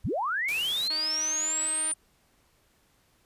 sine linear sweep, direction up, 31.9 to 9397 Hz, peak -26 dBFS, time 0.04-1.94 s, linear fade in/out 10 ms
white noise, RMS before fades -39 dBFS, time 0.48-0.88 s, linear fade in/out 5 ms
5% pulse tone with pitch glide, 311.1 to 314 Hz, D#4 to D#4, 0 to +16 cents, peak -26 dBFS, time 0.9-1.92 s, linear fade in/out 5 ms, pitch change +16 cents, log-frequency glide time 1.39-1.6 s
effects pink hiss -66 dBFS RMS until 3.25 s + resampled to 32000 Hz

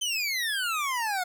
25% pulse exponential sweep, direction down, 3126 to 707 Hz, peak -23 dBFS, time 0.01-1.24 s, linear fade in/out 10 ms, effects none

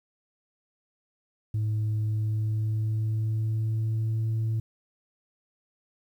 sine tone with pitch glide, 107.7 to 111.43 Hz, A2 to A2, -37 to +22 cents, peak -22 dBFS, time 1.54-4.6 s, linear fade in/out 5 ms, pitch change +59 cents, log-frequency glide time 2.06-4.32 s, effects tanh soft clip ceiling -23 dBFS + 10-bit

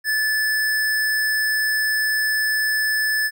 square tone, 1738 Hz, A6, 22 cents flat, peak -19 dBFS, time 0.04-3.31 s, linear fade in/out 50 ms, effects none

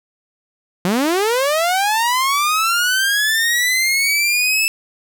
sawtooth linear sweep, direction up, 169.8 to 2637 Hz, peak -11 dBFS, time 0.85-4.68 s, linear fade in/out 0 ms, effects none

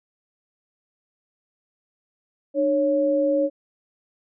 sine tone pair together, 300.4 / 554.4 Hz, D4 / C#5, +39 / 0 cents, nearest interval major seventh, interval 1061 cents, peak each -23 / -19 dBFS, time 2.54-3.5 s, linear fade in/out 50 ms, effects none

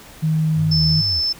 sine tone with pitch glide, 157.2 to 156.2 Hz, D#3 to D#3, +18 to +7 cents, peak -15 dBFS, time 0.22-1.02 s, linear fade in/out 20 ms, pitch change -11 cents, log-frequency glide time 0.44-0.85 s
sine tone with vibrato, 87.31 Hz, F2, in tune, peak -24 dBFS, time 0.54-1.23 s, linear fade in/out 50 ms, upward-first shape sine, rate 2.5 Hz, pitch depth 260 cents each way
sine tone, 5274 Hz, E8, in tune, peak -17 dBFS, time 0.71-1.33 s, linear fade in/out 10 ms
effects pink hiss -42 dBFS RMS until 1.39 s

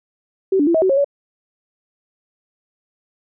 sine tone with pitch steps, 383.3 / 290 / 337.8 / 641 / 376.8 / 545 / 566 Hz, G4 / D4 / E4 / E5 / F#4 / C#5 / C#5, -39 / -22 / +42 / -49 / +32 / -29 / +36 cents, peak -12 dBFS, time 0.52-1.045 s, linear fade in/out 5 ms, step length 75 ms, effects none

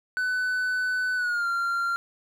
triangle tone with pitch glide, 1500 to 1383.5 Hz, F#6 to F6, +23 to -17 cents, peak -22 dBFS, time 0.17-1.96 s, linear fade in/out 0 ms, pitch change -140 cents, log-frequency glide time 1.16-1.47 s, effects none

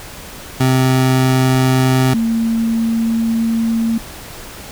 25% pulse / sine tone pair in turn, 130 / 227.5 Hz, C3 / A#3, -11 / -42 cents, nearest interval minor seventh, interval 969 cents, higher second, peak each -7 / -13 dBFS, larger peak first, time 0.6-2.14 / 2.14-3.98 s, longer second, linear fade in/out 5 ms, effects pink hiss -33 dBFS RMS until 4.71 s

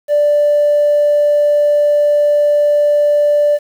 triangle tone, 587.3 Hz, D5, in tune, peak -5 dBFS, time 0.08-3.59 s, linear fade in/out 50 ms, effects tanh soft clip ceiling -6 dBFS + 7-bit

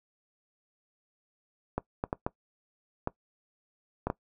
clicks, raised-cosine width 1 ms, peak -15 dBFS, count 7, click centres 1.78 / 2.039 / 2.129 / 2.265 / 3.074 / 4.07 / 4.101 s, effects noise-tail reverb RT60 0.1 s tail -20 dB re dry

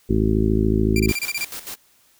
harmonic tone, 53.8 Hz, A1, 38 cents flat, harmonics 1 / 2 / 3 / 4 / 5 / 6 / 7 / 8, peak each -22 / -23 / -28 / -22 / -27 / -25 / -23 / -35 dBFS, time 0.09-1.12 s, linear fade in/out 10 ms
sawtooth tone bursts, 2371 Hz, D7, 16 cents sharp, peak -19 dBFS, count 8, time 0.96-1.445 s, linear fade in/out 2 ms, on 37 ms, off 27 ms
white noise with tremolo, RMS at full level -32 dBFS, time 1.08-1.76 s, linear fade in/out 10 ms, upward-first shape square, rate 6.8 Hz, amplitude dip 70%
effects white hiss -58 dBFS RMS until 2.19 s

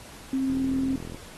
sine tone, 265.8 Hz, C4, 27 cents sharp, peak -23 dBFS, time 0.33-0.96 s, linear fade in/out 2 ms
click train, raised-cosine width 3 ms, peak -25 dBFS, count 28, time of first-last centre 0.5-1.146 s, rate 41.8 Hz
effects pink hiss -46 dBFS RMS until 1.37 s + AAC 32 kbps

